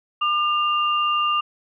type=tone pair together; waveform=sine; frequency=1202.9 / 2794 Hz; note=D6 / F7; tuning=+41 / 0 cents; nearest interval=octave + minor third; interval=1459 cents; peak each=-19 / -24 dBFS; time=0.21-1.41 s; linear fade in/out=10 ms; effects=none